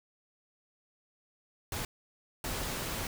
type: noise bursts at uneven times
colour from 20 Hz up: pink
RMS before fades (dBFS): -36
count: 2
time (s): 1.72-1.85 / 2.44-3.07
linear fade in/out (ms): 2
effects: none